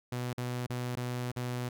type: tone with dropouts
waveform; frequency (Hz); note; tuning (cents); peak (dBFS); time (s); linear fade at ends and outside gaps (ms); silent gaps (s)
sawtooth; 123.47; B2; 0; -29; 0.12-1.69; 5; 0.332-0.378 / 0.666-0.699 / 0.955-0.97 / 1.317-1.362
effects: none